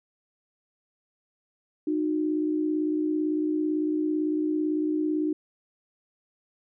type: tone pair together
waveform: sine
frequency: 306.2 / 364.1 Hz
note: D#4 / F#4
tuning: -28 / -28 cents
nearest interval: minor third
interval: 300 cents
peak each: -24 / -31 dBFS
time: 1.87-5.33 s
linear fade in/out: 5 ms
effects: none